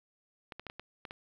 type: clicks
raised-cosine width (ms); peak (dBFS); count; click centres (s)
0.3; -26; 7; 0.522 / 0.596 / 0.667 / 0.699 / 0.796 / 1.052 / 1.109
effects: low-pass 5000 Hz 12 dB/octave + 10-bit